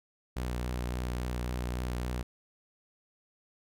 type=tone with vibrato; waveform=sawtooth; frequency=61.3 Hz; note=B1; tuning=12 cents flat; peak=-28 dBFS; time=0.36-2.23 s; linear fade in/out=10 ms; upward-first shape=triangle; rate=3.6 Hz; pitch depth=25 cents each way; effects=none